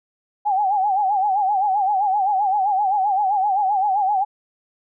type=tone with vibrato; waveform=sine; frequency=795 Hz; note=G5; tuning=24 cents sharp; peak=-16 dBFS; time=0.45-4.25 s; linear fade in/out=20 ms; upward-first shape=sine; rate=7.7 Hz; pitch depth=110 cents each way; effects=none